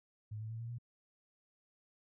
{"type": "tone with pitch steps", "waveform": "sine", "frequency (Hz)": [106.8, 109.87, 113.02, 116.26, 119.6], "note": ["G#2", "A2", "A2", "A#2", "A#2"], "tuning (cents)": [49, -2, 47, -4, 45], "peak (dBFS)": -40, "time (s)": [0.31, 0.785], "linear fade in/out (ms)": 10, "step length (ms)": 95, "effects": []}